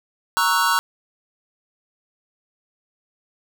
square chord, F# dominant seventh, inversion first, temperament equal, 932.3 / 1108.7 / 1318.5 / 1480 Hz, A#5 / C#6 / E6 / F#6, 0 / 0 / 0 / 0 cents, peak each -23 dBFS, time 0.37-0.79 s, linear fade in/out 0 ms, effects none

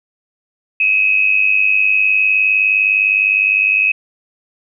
sine tone with amplitude modulation, 2554 Hz, D#7, 45 cents sharp, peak -7 dBFS, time 0.8-3.92 s, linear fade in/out 5 ms, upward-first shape sine, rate 99.7 Hz, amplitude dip 75%, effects none

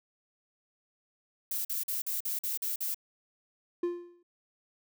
violet noise bursts, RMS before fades -33 dBFS, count 8, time 1.51-2.945 s, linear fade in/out 5 ms, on 140 ms, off 45 ms
triangle tone with exponential decay, 349.2 Hz, F4, in tune, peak -23 dBFS, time 3.83-4.23 s, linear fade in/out 5 ms, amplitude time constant 86 ms
effects none

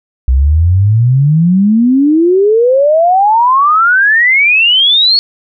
sine exponential sweep, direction up, 61.74 to 4435 Hz, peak -5 dBFS, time 0.28-5.19 s, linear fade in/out 0 ms, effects none

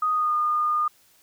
sine tone with pitch glide, 1244.5 to 1218.9 Hz, D#6 to D#6, 0 to -36 cents, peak -20 dBFS, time 0.02-0.88 s, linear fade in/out 5 ms, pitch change -36 cents, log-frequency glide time 0.13-0.34 s, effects white hiss -59 dBFS RMS until 1.22 s

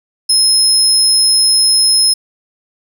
30% pulse tone, 5160 Hz, E8, 38 cents flat, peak -4 dBFS, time 0.29-2.14 s, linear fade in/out 10 ms, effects none

